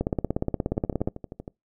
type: two click trains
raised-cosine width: 2 ms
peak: -11 / -22 dBFS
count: 19 / 10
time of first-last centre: 0.01-1.075 / 0.77-1.479 s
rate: 16.9 / 12.7 Hz
effects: noise-tail reverb RT60 0.2 s tail -25 dB re dry